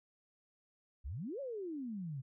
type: exponential two-way sweep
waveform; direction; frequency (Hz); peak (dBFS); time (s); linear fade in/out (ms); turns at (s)
sine; up then down; 55 to 577 to 125.8; -39; 1.04-2.22; 20; 1.4
effects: none